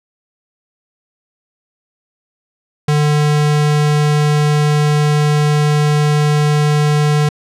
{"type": "tone", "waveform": "square", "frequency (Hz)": 149, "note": "D3", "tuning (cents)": 25, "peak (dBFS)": -11, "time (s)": [2.88, 7.29], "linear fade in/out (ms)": 5, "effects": ["low-pass 9000 Hz 12 dB/octave"]}